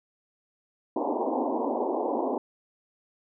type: band-pass noise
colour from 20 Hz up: pink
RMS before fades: -28 dBFS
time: 0.96-2.38 s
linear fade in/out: 5 ms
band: 240 to 1000 Hz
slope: 96 dB/octave
effects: none